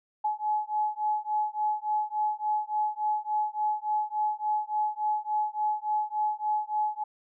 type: beating tone pair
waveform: sine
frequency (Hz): 848 / 851.5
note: G#5 / G#5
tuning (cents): +36 / +43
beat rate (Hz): 3.5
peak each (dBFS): -29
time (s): 0.24-7.04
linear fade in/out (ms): 10
effects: none